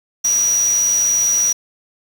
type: tone in noise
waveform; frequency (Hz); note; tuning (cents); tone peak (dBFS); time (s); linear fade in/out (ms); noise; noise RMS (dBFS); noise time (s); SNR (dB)
sine; 5800; F#8; -35; -13; 0.24-1.53; 10; white; -29; 0.24-1.53; +13
effects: none